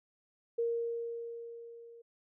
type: tone with level ramp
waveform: sine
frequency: 466.2 Hz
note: A#4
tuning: in tune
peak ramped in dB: -28 to -51 dBFS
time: 0.58-2.02 s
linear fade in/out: 10 ms
effects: none